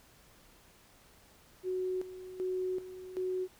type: tone with tremolo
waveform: sine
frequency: 370 Hz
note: F#4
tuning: in tune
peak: -31 dBFS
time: 1.63-3.48 s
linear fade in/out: 50 ms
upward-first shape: square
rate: 1.3 Hz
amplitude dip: 75%
effects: pink hiss -61 dBFS RMS until 3.59 s